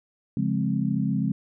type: chord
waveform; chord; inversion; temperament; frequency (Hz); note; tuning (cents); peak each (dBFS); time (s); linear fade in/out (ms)
sine; Db major seventh; none; equal with one note detuned; 139.56 / 174.61 / 207.7 / 261.6; Db3 / F3 / Ab3 / C4; +12 / 0 / 0 / 0; -28 / -28 / -26 / -29; 0.37-1.32; 2
effects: none